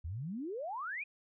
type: exponential sweep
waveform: sine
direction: up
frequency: 73.42 to 2554 Hz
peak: -37 dBFS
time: 0.04-1.04 s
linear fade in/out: 10 ms
effects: none